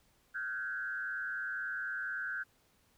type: tone with frequency modulation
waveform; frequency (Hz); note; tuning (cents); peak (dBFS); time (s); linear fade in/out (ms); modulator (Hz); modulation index
sine; 1536; G6; -36; -35; 0.34-2.44; 20; 110; 1
effects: pink hiss -70 dBFS RMS until 2.97 s